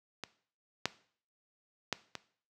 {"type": "clicks", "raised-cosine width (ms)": 0.2, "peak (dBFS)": [-21, -11, -13, -21], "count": 4, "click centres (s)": [0.237, 0.856, 1.927, 2.153], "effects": ["noise-tail reverb RT60 0.5 s tail -17 dB re dry", "high-pass 100 Hz 12 dB/octave"]}